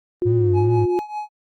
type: tone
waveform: sine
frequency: 356.3 Hz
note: F4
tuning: 35 cents sharp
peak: -17 dBFS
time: 0.22-0.99 s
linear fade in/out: 0 ms
type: tone with vibrato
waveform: triangle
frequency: 105.4 Hz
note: G#2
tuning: 26 cents sharp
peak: -15 dBFS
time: 0.25-0.86 s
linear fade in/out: 20 ms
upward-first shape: triangle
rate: 2.6 Hz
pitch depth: 160 cents each way
type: tone with tremolo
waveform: triangle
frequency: 843 Hz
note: G#5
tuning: 26 cents sharp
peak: -21 dBFS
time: 0.53-1.29 s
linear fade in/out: 50 ms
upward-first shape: triangle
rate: 5 Hz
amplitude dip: 85%
effects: Opus 32 kbps